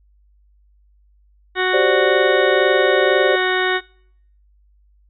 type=harmonic tone; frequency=370 Hz; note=F#4; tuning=in tune; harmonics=1 / 2 / 3 / 4 / 5 / 6 / 8 / 9 / 10; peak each=-20 / -25 / -26 / -23 / -22 / -28 / -31 / -37 / -28 dBFS; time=1.55-3.81 s; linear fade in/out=50 ms
type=chord; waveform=sine; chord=G suspended fourth; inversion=none; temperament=equal; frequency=392 / 523.3 / 587.3 Hz; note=G4 / C5 / D5; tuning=0 / 0 / 0 cents; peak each=-19 dBFS; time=1.73-3.36 s; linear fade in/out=10 ms
effects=noise-tail reverb RT60 0.7 s tail -26 dB re dry + added 50 Hz sine -52 dBFS peak until 5.09 s